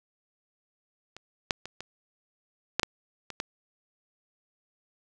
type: clicks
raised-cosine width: 0.2 ms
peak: -26 / -7 / -21 / -21 / -6 / -7 / -21 / -13 dBFS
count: 8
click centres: 1.166 / 1.508 / 1.656 / 1.806 / 2.796 / 2.832 / 3.303 / 3.401 s
effects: none